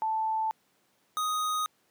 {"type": "tone pair in turn", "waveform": ["sine", "square"], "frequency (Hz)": [880, 1247.5], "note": ["A5", "D#6"], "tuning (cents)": [0, 4], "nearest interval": "tritone", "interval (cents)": 604, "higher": "second", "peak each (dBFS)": [-26, -28], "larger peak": "first", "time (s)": [[0.02, 0.51], [1.17, 1.66]], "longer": "neither", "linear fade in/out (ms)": 0, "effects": ["pink hiss -69 dBFS RMS until 1.9 s", "high-pass 200 Hz 12 dB/octave"]}